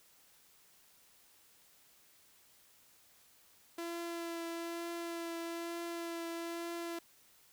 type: tone with vibrato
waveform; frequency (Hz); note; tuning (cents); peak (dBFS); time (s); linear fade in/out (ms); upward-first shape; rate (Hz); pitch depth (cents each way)
sawtooth; 337.5; E4; +41; -35; 3.78-6.99; 5; triangle; 1.1; 16
effects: white hiss -65 dBFS RMS until 7.52 s